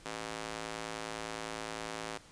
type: tone with high-pass filter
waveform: square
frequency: 54.9 Hz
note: A1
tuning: 3 cents flat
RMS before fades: -41 dBFS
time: 0.05-2.18 s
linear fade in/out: 10 ms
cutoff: 410 Hz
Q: 0.52
effects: pink hiss -57 dBFS RMS until 2.31 s + resampled to 22050 Hz